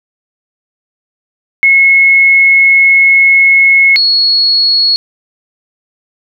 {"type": "tone pair in turn", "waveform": "sine", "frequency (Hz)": [2179, 4344], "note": ["C#7", "C#8"], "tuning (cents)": [-30, -36], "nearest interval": "octave", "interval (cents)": 1194, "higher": "second", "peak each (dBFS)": [-3, -6], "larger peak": "first", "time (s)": [[1.63, 3.96], [3.96, 4.96]], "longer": "first", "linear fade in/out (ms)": 0, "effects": []}